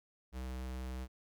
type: tone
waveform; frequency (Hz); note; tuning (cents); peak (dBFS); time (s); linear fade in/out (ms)
square; 63.9; C2; -40; -40; 0.32-1.08; 50
effects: none